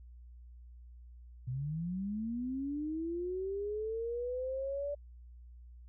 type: linear sweep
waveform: sine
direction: up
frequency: 121.1 to 582 Hz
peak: -34 dBFS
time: 1.47-4.95 s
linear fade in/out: 10 ms
effects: added 60 Hz sine -50 dBFS peak until 5.88 s